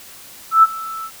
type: tone with ADSR envelope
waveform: sine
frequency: 1318.5 Hz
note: E6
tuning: in tune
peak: -4 dBFS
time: 0.51-1.11 s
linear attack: 120 ms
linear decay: 32 ms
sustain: -21 dB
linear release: 64 ms
effects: white hiss -40 dBFS RMS until 1.2 s